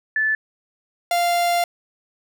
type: tone pair in turn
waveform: sine / 45% pulse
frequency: 1745 / 695.7 Hz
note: A6 / F5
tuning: -15 / -7 cents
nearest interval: octave + major third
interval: 1592 cents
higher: first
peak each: -17 dBFS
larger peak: neither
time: 0.16-0.35 / 1.11-1.64 s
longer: second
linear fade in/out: 2 ms
effects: none